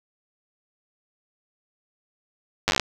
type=slowing click train; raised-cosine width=0.2 ms; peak=-3 dBFS; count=10; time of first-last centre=2.68-2.797 s; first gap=9 ms; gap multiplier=1.09; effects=7-bit